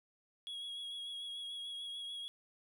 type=tone with vibrato; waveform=triangle; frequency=3322 Hz; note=G#7; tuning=in tune; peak=-40 dBFS; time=0.47-2.28 s; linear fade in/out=0 ms; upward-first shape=triangle; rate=6.8 Hz; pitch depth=27 cents each way; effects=none